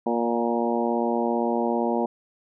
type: harmonic tone with a mistuned harmonic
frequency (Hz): 117.6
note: A#2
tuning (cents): +16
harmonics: 2 / 3 / 4 / 5 / 6 / 7 / 8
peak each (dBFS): -26 / -28 / -29 / -30 / -31 / -31 / -32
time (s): 0.06-2.06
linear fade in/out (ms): 5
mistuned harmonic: 6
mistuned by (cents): +18
effects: none